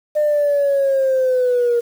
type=linear sweep; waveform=sine; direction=down; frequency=605 to 470.4 Hz; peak=-12 dBFS; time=0.15-1.81 s; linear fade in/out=20 ms; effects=tanh soft clip ceiling -10 dBFS + 7-bit